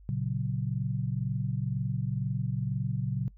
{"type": "chord", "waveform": "sine", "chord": "F# major", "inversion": "first", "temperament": "equal", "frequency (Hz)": [116.54, 138.59, 185], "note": ["A#2", "C#3", "F#3"], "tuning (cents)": [0, 0, 0], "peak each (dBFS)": [-32, -31, -35], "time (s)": [0.09, 3.28], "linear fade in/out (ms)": 0, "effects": ["noise-tail reverb RT60 0.1 s tail -22 dB re dry", "added 49 Hz sine -50 dBFS peak until 3.37 s"]}